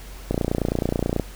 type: click train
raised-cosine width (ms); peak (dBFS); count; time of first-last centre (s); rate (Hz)
2; -8; 27; 0.31-1.197; 29.3
effects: added 46 Hz sine -38 dBFS peak until 1.35 s + pink hiss -44 dBFS RMS until 1.35 s